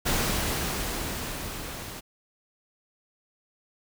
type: noise with level ramp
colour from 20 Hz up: pink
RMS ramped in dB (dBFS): -25 to -39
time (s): 0.05-2.01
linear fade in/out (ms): 20
effects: none